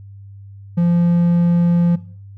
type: tone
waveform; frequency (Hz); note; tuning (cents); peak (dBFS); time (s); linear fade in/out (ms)
triangle; 172.5; F3; -21; -10; 0.77-1.96; 10
effects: noise-tail reverb RT60 0.5 s tail -18 dB re dry + added 99 Hz sine -35 dBFS peak until 2.37 s